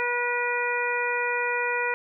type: harmonic tone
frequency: 484.9 Hz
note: B4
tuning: 32 cents flat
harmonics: 1 / 2 / 3 / 4 / 5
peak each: -30 / -30 / -30 / -30 / -30 dBFS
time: 0-1.94 s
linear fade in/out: 0 ms
effects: none